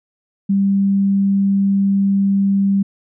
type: tone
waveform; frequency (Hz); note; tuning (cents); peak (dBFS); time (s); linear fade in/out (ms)
sine; 197.1; G3; +10; -12; 0.49-2.83; 10
effects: none